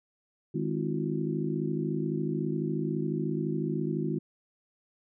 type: harmonic tone with a mistuned harmonic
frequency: 51.91 Hz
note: G#1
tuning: in tune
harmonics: 3 / 4 / 5 / 6 / 7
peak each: -32 / -34 / -36 / -35 / -35 dBFS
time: 0.54-4.19 s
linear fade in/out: 10 ms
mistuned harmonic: 6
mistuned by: +96 cents
effects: none